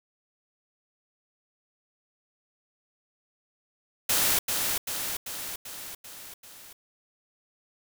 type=noise with echo; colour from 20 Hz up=white; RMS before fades=-24 dBFS; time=4.09-4.39 s; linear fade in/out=5 ms; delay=390 ms; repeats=6; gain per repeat=-4 dB; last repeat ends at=6.73 s; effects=none